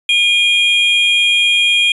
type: tone pair together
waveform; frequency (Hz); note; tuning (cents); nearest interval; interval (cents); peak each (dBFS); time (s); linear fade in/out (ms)
triangle; 2430 / 3246; D#7 / G#7; -42 / -40; perfect fourth; 502; -11; 0.09-1.92; 2
effects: resampled to 24000 Hz